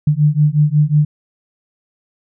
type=beating tone pair; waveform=sine; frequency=146.83 / 152.33 Hz; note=D3 / D#3; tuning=0 / -36 cents; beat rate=5.5 Hz; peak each=-13 dBFS; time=0.07-1.05 s; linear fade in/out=5 ms; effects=none